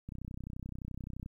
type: click train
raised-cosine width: 5 ms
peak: -29 dBFS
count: 38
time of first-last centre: 0.09-1.261 s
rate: 31.6 Hz
effects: 11-bit